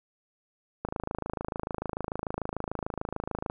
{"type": "click train", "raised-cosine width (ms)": 1, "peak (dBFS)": -17, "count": 72, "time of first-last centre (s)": [0.85, 3.499], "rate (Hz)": 26.8, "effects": []}